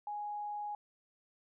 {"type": "tone", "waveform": "sine", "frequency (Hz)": 830.6, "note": "G#5", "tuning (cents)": 0, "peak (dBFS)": -37, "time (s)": [0.07, 0.75], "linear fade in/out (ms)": 2, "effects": []}